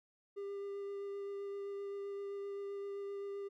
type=tone with vibrato; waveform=triangle; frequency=399.7 Hz; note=G4; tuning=34 cents sharp; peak=-38 dBFS; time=0.36-3.49 s; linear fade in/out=20 ms; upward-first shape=sine; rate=7.7 Hz; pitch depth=10 cents each way; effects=none